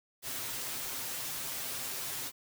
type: noise with comb filter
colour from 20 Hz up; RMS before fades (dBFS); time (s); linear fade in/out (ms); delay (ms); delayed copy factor
white; -38; 0.22-2.32; 50; 7.6; +0.65
effects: none